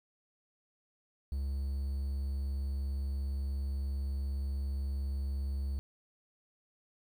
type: tone with quantisation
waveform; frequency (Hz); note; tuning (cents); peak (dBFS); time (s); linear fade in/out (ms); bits
triangle; 68.6; C#2; -17; -30; 1.32-5.79; 0; 10
effects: none